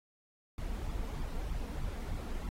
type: noise with flanger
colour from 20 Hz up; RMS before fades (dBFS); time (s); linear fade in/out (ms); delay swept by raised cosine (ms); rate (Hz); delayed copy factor
brown; -37; 0.58-2.49; 2; 0.83 to 4.43; 3.2; +0.65
effects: AAC 48 kbps